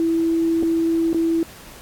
sine tone with dropouts, 329.6 Hz, E4, in tune, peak -16 dBFS, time 0-1.43 s, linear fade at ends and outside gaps 1 ms, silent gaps 0.627-0.632 / 1.131-1.145 s, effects pink hiss -42 dBFS RMS until 1.81 s + AAC 64 kbps

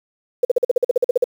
sine tone bursts, 493.9 Hz, B4, in tune, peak -10 dBFS, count 13, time 0.43-1.242 s, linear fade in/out 5 ms, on 20 ms, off 46 ms, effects 7-bit

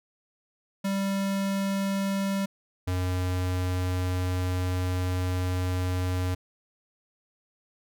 square tone pair in turn, 196 / 91.15 Hz, G3 / F#2, 0 / -25 cents, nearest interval octave + minor second, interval 1325 cents, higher first, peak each -26 dBFS, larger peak neither, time 0.84-2.46 / 2.87-6.35 s, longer second, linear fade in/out 10 ms, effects none

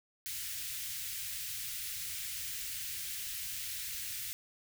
white band-stop noise, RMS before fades -40 dBFS, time 0.26-4.33 s, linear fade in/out 0 ms, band 130 to 1800 Hz, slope 24 dB/octave, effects none

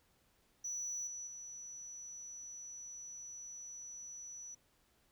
sine tone with level steps, 5920 Hz, F#8, in tune, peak -36 / -42 / -46 dBFS, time 0.64-4.55 s, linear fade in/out 10 ms, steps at 1.07 / 1.27 s, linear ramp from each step 2 ms, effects tanh soft clip ceiling -37 dBFS + pink hiss -73 dBFS RMS until 5.11 s

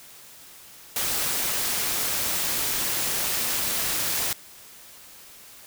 white noise with amplitude modulation, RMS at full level -24 dBFS, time 0.96-4.33 s, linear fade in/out 2 ms, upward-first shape sine, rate 227 Hz, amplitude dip 45%, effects white hiss -47 dBFS RMS until 5.66 s

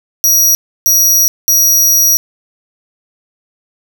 sawtooth tone bursts at uneven times, 5760 Hz, F#8, 47 cents flat, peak -4 dBFS, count 3, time 0.24-0.55 / 0.86-1.28 / 1.48-2.17 s, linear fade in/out 0 ms, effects none

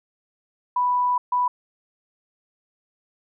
sine tone bursts at uneven times, 987.8 Hz, B5, in tune, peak -18 dBFS, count 2, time 0.76-1.18 / 1.32-1.48 s, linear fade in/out 5 ms, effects none

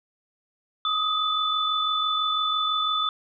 sine tone cluster, 1216 / 1262 / 3500 Hz, D#6 / D#6 / A7, -40 / +24 / -10 cents, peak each -33 / -25 / -25 dBFS, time 0.85-3.09 s, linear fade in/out 2 ms, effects none

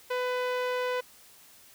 sawtooth tone with low-pass filter, 500 Hz, B4, 21 cents sharp, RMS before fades -30 dBFS, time 0.1-1.01 s, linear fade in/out 10 ms, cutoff 3100 Hz, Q 0.8, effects white hiss -55 dBFS RMS until 1.74 s

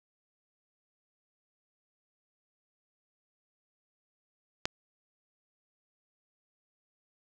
click, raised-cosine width 0.2 ms, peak -11 dBFS, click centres 4.655 s, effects none

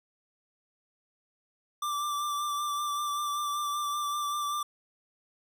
square tone with vibrato, 1175 Hz, D6, 1 cent sharp, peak -30 dBFS, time 1.82-4.63 s, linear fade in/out 5 ms, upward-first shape sine, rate 5.2 Hz, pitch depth 22 cents each way, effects none

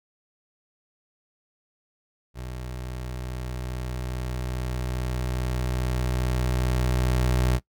25% pulse tone with level ramp, 62.4 Hz, B1, 19 cents sharp, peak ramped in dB -30 to -16 dBFS, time 2.34-7.6 s, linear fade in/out 50 ms, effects noise-tail reverb RT60 0.1 s tail -20 dB re dry

